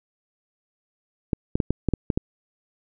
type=clicks; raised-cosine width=3 ms; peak=-8 dBFS; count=8; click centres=1.332 / 1.555 / 1.602 / 1.706 / 1.887 / 1.937 / 2.102 / 2.175 s; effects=none